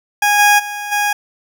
20% pulse tone with level steps, 825 Hz, G#5, 12 cents flat, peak -6 / -3 / -18 / -9 dBFS, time 0.22-1.13 s, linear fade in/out 5 ms, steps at 0.38 / 0.58 / 0.91 s, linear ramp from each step 20 ms, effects none

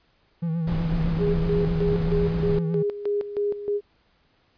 triangle tone with vibrato, 164.81 Hz, E3, in tune, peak -21 dBFS, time 0.42-2.83 s, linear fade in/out 10 ms, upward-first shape sine, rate 7.9 Hz, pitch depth 57 cents each way
brown noise, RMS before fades -28 dBFS, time 0.67-2.59 s, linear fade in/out 5 ms
sine tone with tremolo, 410 Hz, G#4, 22 cents flat, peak -21 dBFS, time 1.18-3.81 s, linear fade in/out 50 ms, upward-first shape square, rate 3.2 Hz, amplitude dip 70%
effects pink hiss -64 dBFS RMS until 4.57 s + resampled to 11025 Hz

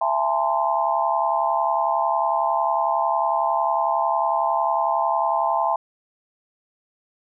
sine tone cluster, 670 / 828 / 899 / 1037 Hz, E5 / G#5 / A5 / C6, +28 / -5 / +37 / -16 cents, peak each -24 dBFS, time 0.01-5.76 s, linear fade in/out 5 ms, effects none

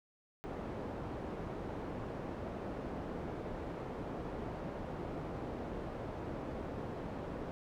white low-pass noise, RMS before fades -42 dBFS, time 0.44-7.51 s, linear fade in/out 0 ms, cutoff 540 Hz, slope 12 dB/octave, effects none

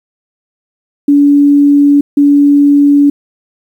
sine tone pair in turn, 286.3 / 286.3 Hz, D4 / D4, -44 / -44 cents, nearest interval unison, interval 0 cents, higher neither, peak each -3 dBFS, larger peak neither, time 1.08-2.01 / 2.17-3.1 s, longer neither, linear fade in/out 5 ms, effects 7-bit

